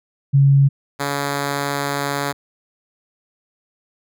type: tone pair in turn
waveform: sine / 5% pulse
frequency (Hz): 138.7 / 141.7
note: C#3 / C#3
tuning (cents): +1 / +38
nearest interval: unison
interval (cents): 37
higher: second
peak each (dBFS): -9 / -9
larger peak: neither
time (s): 0.33-0.69 / 0.99-2.33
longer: second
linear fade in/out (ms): 20
effects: none